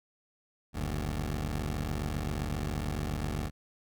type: tone pair together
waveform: 15% pulse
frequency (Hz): 47.37 / 75.2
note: F#1 / D2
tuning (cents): +41 / +42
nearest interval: minor sixth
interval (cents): 801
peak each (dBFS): -28 / -28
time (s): 0.73-3.51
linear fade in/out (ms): 50
effects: none